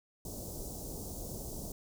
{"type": "band-stop noise", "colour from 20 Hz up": "pink", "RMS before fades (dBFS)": -42, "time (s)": [0.25, 1.72], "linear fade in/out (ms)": 2, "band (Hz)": [680, 5800], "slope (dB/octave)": 24, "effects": []}